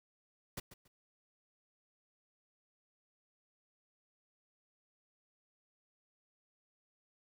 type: noise with echo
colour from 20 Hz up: pink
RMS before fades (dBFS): -42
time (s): 0.57-0.6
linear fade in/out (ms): 5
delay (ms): 140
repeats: 2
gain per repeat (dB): -13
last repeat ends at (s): 0.88
effects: none